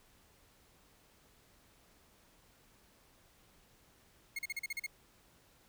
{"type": "tone bursts", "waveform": "40% pulse", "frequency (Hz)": 2159, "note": "C#7", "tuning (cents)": -46, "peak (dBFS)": -35, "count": 8, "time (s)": [4.36, 4.865], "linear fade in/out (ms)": 5, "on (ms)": 29, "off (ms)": 39, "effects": ["pink hiss -66 dBFS RMS until 5.68 s"]}